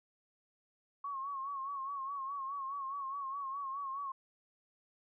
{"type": "tone with vibrato", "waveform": "sine", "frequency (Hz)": 1100, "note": "C#6", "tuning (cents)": -14, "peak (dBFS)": -37, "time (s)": [1.04, 4.12], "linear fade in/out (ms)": 5, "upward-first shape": "sine", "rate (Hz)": 4.8, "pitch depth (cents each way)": 64, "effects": []}